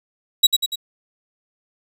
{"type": "tone with echo", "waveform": "40% pulse", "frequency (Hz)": 3864, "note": "B7", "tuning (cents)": -39, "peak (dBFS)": -7, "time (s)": [0.43, 0.47], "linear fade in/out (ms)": 10, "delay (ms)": 96, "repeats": 3, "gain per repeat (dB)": -5, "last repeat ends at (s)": 0.758, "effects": []}